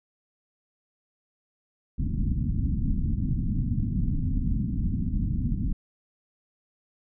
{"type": "low-pass noise", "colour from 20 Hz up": "pink", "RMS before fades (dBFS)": -26, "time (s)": [1.98, 5.73], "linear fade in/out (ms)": 10, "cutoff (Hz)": 260, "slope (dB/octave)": 48, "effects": []}